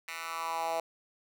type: tone with high-pass filter sweep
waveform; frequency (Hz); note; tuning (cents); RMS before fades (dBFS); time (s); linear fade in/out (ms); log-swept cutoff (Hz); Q
10% pulse; 164.81; E3; 0; -35; 0.08-0.8; 2; 1800 to 650; 3.4
effects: none